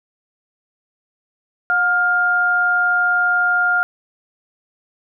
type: tone pair together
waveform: sine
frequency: 722.9 / 1407 Hz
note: F#5 / F6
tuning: -40 / +12 cents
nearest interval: octave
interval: 1152 cents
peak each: -22 / -14 dBFS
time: 1.7-3.83 s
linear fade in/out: 0 ms
effects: none